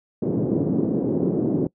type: band-pass noise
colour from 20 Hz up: white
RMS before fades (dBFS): -22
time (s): 0.22-1.67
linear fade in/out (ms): 5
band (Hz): 140 to 370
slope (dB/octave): 24
effects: noise-tail reverb RT60 0.1 s tail -22 dB re dry